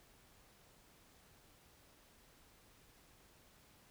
silence, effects pink hiss -66 dBFS RMS until 3.9 s

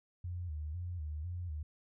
sine tone with vibrato, 82 Hz, E2, 9 cents flat, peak -37 dBFS, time 0.24-1.63 s, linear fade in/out 5 ms, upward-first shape square, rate 2 Hz, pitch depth 130 cents each way, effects none

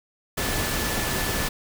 sine tone in noise, 1739 Hz, A6, 21 cents flat, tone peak -35 dBFS, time 0.37-1.49 s, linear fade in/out 10 ms, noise pink, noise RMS -26 dBFS, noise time 0.37-1.49 s, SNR -12 dB, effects none

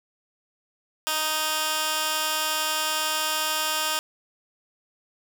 15% pulse tone with high-pass filter, 311.1 Hz, D#4, in tune, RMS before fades -26 dBFS, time 1.07-3.99 s, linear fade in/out 0 ms, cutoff 1500 Hz, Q 0.54, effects none

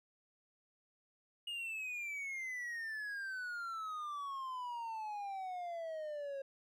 triangle exponential sweep, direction down, 2876 to 541 Hz, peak -38 dBFS, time 1.47-6.42 s, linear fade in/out 5 ms, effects none

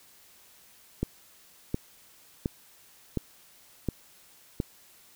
click train, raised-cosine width 3 ms, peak -14 dBFS, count 6, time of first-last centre 1.03-4.601 s, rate 1.4 Hz, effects white hiss -57 dBFS RMS until 5.15 s

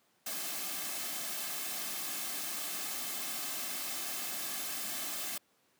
white noise with comb filter, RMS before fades -38 dBFS, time 0.26-5.38 s, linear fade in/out 5 ms, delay 2.1 ms, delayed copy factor -0.55, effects pink hiss -71 dBFS RMS until 5.79 s + high-pass 200 Hz 12 dB/octave

